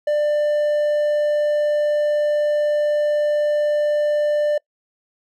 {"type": "tone", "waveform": "triangle", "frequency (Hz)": 594, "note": "D5", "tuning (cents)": 20, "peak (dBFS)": -14, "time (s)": [0.07, 4.58], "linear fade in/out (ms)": 5, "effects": ["noise-tail reverb RT60 0.1 s tail -25 dB re dry"]}